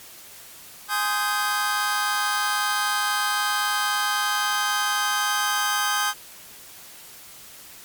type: chord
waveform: sawtooth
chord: Ab major seventh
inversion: none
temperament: just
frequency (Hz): 830.6 / 1038.3 / 1245.9 / 1557.4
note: Ab5 / C6 / Eb6 / G6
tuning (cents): 0 / -14 / +2 / -12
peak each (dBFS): -24 / -27 / -22 / -22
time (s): 0.88-6.14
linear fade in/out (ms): 50
effects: white hiss -44 dBFS RMS until 7.84 s + MP3 96 kbps